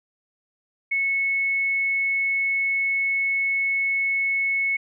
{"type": "tone", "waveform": "sine", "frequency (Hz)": 2200, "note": "C#7", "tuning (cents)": -14, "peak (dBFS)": -20, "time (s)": [0.91, 4.77], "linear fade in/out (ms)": 10, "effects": []}